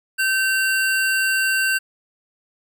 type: tone pair together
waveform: square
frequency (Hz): 1546.8 / 2756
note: G6 / F7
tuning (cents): -24 / -24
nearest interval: minor seventh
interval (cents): 1000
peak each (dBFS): -19 / -25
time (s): 0.18-1.79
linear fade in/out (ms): 20
effects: none